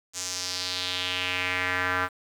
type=tone with band-pass filter sweep; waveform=square; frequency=91.2 Hz; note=F#2; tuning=24 cents flat; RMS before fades=-29 dBFS; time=0.13-2.09 s; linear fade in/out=50 ms; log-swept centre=6900 to 1400 Hz; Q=2.8; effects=8-bit